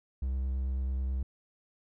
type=tone with vibrato; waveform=triangle; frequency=65.41 Hz; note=C2; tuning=in tune; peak=-27 dBFS; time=0.22-1.23 s; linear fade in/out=5 ms; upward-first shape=triangle; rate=9.2 Hz; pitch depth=21 cents each way; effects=none